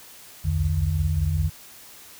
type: tone cluster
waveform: sine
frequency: 62.4 / 67.5 / 85.2 / 150.8 Hz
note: B1 / C#2 / F2 / D3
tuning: +19 / -45 / -42 / +46 cents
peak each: -31 / -30 / -22 / -26 dBFS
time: 0.44-1.5 s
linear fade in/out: 20 ms
effects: white hiss -46 dBFS RMS until 2.19 s